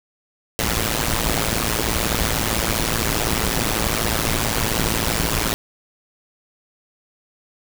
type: noise with amplitude modulation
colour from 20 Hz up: pink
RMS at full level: -17 dBFS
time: 0.59-5.54 s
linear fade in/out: 0 ms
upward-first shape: sine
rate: 112 Hz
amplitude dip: 95%
effects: none